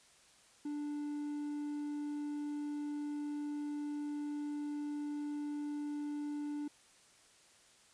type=tone; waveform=triangle; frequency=293.7 Hz; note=D4; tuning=in tune; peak=-35 dBFS; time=0.65-6.68 s; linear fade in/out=5 ms; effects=white hiss -64 dBFS RMS until 7.93 s + resampled to 22050 Hz